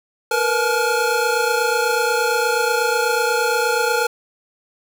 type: tone cluster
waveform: square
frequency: 462.5 / 490.8 / 855 / 1415 Hz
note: A#4 / B4 / A5 / F6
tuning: -14 / -11 / -50 / +22 cents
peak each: -23 dBFS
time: 0.31-4.07 s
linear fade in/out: 5 ms
effects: none